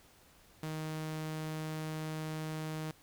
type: tone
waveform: sawtooth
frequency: 156.5 Hz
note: D#3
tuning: 10 cents sharp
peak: -33 dBFS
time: 0.63-2.91 s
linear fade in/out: 2 ms
effects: pink hiss -62 dBFS RMS until 3.02 s